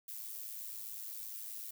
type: noise with amplitude modulation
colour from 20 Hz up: violet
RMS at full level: -42 dBFS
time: 0.08-1.71 s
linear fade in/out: 5 ms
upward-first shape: sine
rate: 108 Hz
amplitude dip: 60%
effects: none